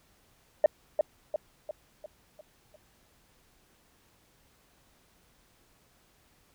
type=tone with echo; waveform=sine; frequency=610 Hz; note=D#5; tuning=34 cents flat; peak=-14 dBFS; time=0.64-0.66 s; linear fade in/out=2 ms; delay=350 ms; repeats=6; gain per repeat=-6 dB; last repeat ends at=2.76 s; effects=tanh soft clip ceiling -13 dBFS + pink hiss -65 dBFS RMS until 6.54 s